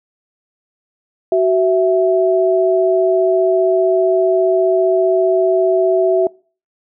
sine tone pair together, 375.2 / 659.3 Hz, F#4 / E5, +24 / 0 cents, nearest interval minor seventh, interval 976 cents, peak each -13 dBFS, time 1.32-6.27 s, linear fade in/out 2 ms, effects noise-tail reverb RT60 0.4 s tail -25 dB re dry

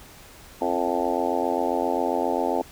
harmonic tone with a mistuned harmonic, 87.5 Hz, F2, 4 cents sharp, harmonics 3 / 4 / 5 / 6 / 7 / 8 / 9 / 10, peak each -30 / -30 / -30 / -30 / -30 / -30 / -30 / -30 dBFS, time 0.61-2.62 s, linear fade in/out 5 ms, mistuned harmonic 4, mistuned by -46 cents, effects pink hiss -47 dBFS RMS until 2.71 s

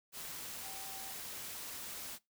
sine tone in noise, 775 Hz, G5, 20 cents flat, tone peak -52 dBFS, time 0.61-1.15 s, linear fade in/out 50 ms, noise white, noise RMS -45 dBFS, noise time 0.12-2.19 s, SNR -10 dB, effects noise-tail reverb RT60 0.2 s tail -22 dB re dry

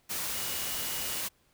sine tone in noise, 2905 Hz, F#7, 32 cents flat, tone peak -44 dBFS, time 0.33-1.22 s, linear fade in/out 20 ms, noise white, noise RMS -34 dBFS, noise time 0.09-1.29 s, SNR -13 dB, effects pink hiss -68 dBFS RMS until 1.53 s

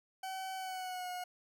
40% pulse tone with pitch glide, 760 to 723.6 Hz, F#5 to F#5, +46 to -39 cents, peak -38 dBFS, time 0.23-1.24 s, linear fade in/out 5 ms, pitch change -85 cents, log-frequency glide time 0.55-1.1 s, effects none

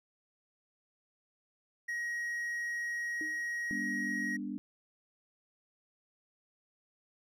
triangle tone, 1893 Hz, A#6, 26 cents sharp, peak -32 dBFS, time 1.88-4.37 s, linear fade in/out 10 ms
sine tone with exponential decay, 311.1 Hz, D#4, in tune, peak -38 dBFS, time 3.21-3.5 s, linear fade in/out 1 ms, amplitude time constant 61 ms
sine chord, G# diminished, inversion none, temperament equal with one note detuned, 202.3 / 246.9 / 293.7 Hz, G#3 / B3 / D4, -45 / 0 / 0 cents, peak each -40 dBFS, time 3.71-4.58 s, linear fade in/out 0 ms
effects none

